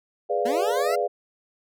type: chord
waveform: sine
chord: G# diminished seventh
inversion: none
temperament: equal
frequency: 415.3 / 493.9 / 587.3 / 698.5 Hz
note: G#4 / B4 / D5 / F5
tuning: 0 / 0 / 0 / 0 cents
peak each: -27 dBFS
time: 0.29-1.08 s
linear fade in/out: 20 ms
type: linear sweep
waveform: 20% pulse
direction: up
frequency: 221.2 to 698.5 Hz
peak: -22 dBFS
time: 0.45-0.96 s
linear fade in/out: 10 ms
effects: none